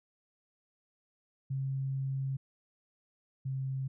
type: tone pair in turn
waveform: sine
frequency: 134.8 / 133.33 Hz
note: C#3 / C3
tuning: -48 / +33 cents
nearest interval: unison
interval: 19 cents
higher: first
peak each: -31 / -32 dBFS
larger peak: first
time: 1.5-2.37 / 3.45-3.88 s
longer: first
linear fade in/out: 10 ms
effects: none